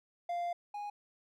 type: tone pair in turn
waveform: triangle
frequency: 696 / 825.3 Hz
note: F5 / G#5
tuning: -6 / -11 cents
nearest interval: minor third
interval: 295 cents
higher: second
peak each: -31 / -36 dBFS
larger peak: first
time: 0.29-0.53 / 0.74-0.9 s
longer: first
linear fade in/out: 5 ms
effects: none